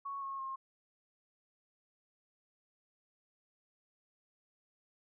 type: tone with pitch steps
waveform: sine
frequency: 1108.7 / 1089 / 1069.7 Hz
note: C#6 / C#6 / C6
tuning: 0 / -31 / +38 cents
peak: -38 dBFS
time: 0.05-0.56 s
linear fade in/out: 10 ms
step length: 170 ms
effects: none